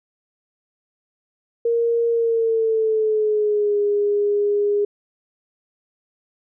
sine tone with pitch glide, 466.2 to 410.6 Hz, A#4 to G#4, 0 to -20 cents, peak -16 dBFS, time 1.65-4.85 s, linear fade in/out 5 ms, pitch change -220 cents, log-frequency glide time 2.09-3.78 s, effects none

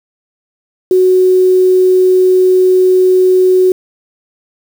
sine tone with quantisation, 370 Hz, F#4, in tune, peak -5 dBFS, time 0.91-3.72 s, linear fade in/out 2 ms, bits 5, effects none

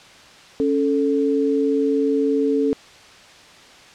sine tone pair together, 277 / 440 Hz, C#4 / A4, -1 / 0 cents, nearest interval minor sixth, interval 801 cents, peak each -19 dBFS, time 0.6-2.73 s, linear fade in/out 0 ms, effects white hiss -45 dBFS RMS until 3.94 s + low-pass 5000 Hz 12 dB/octave

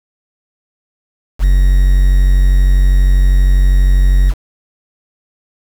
triangle tone with quantisation, 46.25 Hz, F#1, in tune, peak -4 dBFS, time 1.39-4.34 s, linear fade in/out 50 ms, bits 5, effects none

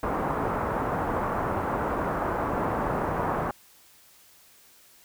white low-pass noise, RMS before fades -28 dBFS, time 0.03-3.51 s, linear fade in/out 2 ms, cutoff 1200 Hz, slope 24 dB/octave, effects white hiss -56 dBFS RMS until 5.04 s

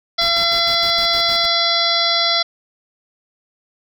harmonic tone, 680 Hz, F5, 46 cents flat, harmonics 1 / 2 / 3 / 5 / 6 / 7 / 8, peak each -23 / -24 / -24 / -20 / -20 / -21 / -25 dBFS, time 0.18-2.43 s, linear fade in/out 10 ms
pink noise with tremolo, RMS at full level -33 dBFS, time 0.21-1.46 s, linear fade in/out 5 ms, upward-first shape square, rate 6.5 Hz, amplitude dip 75%
effects none

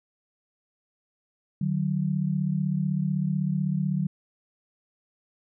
sine tone pair together, 151.27 / 187.2 Hz, D#3 / F#3, -48 / +20 cents, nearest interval major third, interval 368 cents, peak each -26 dBFS, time 1.61-4.07 s, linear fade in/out 5 ms, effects none

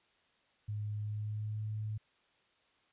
sine tone with pitch glide, 105 to 107.39 Hz, G#2 to A2, +19 to -42 cents, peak -35 dBFS, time 0.68-1.98 s, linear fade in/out 10 ms, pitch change +39 cents, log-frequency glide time 0.96-1.64 s, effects white hiss -71 dBFS RMS until 2.92 s + resampled to 8000 Hz

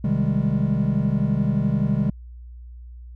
triangle chord, Ab major seventh, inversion first, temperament equal, 130.81 / 155.56 / 196 / 207.7 Hz, C3 / Eb3 / G3 / Ab3, 0 / 0 / 0 / 0 cents, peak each -22 dBFS, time 0.04-2.1 s, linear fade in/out 5 ms, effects tanh soft clip ceiling -6 dBFS + added 60 Hz sine -37 dBFS peak until 3.15 s

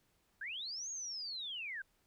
sine linear two-way sweep, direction up then down, 1512 to 6680 to 1512 Hz, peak -40 dBFS, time 0.41-1.82 s, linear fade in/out 5 ms, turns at 0.9 s, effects pink hiss -75 dBFS RMS until 2.06 s

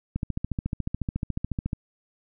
click train, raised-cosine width 5 ms, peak -15 dBFS, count 23, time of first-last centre 0.16-1.731 s, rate 14 Hz, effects none

